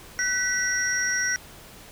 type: tone cluster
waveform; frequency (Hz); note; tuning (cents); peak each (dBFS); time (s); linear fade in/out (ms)
sine; 1508 / 1953 / 5650; F#6 / B6 / F8; +32 / -20 / +19; -26; 0.19-1.36; 0
effects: tanh soft clip ceiling -15 dBFS + pink hiss -46 dBFS RMS until 1.91 s